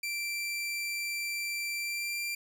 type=tone with pitch glide; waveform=sawtooth; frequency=2349 to 2369 Hz; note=D7 to D7; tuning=0 to +14 cents; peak=-29 dBFS; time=0.03-2.35 s; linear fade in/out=5 ms; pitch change=+14 cents; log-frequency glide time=1.77-2.19 s; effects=none